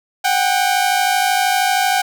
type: tone pair together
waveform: sawtooth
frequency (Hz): 741.1 / 794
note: F#5 / G5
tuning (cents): +3 / +22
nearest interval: minor second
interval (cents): 119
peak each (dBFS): -13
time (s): 0.24-2.02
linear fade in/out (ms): 10
effects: none